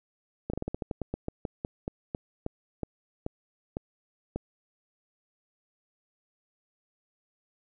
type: slowing click train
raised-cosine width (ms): 2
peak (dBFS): -18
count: 20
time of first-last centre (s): 0.5-4.36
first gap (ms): 35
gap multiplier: 1.17
effects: none